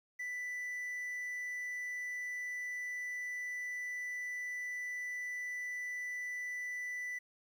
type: tone with quantisation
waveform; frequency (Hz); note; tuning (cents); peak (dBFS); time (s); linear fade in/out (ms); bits
triangle; 1982; B6; +6; -36; 0.19-7.19; 10; 11
effects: none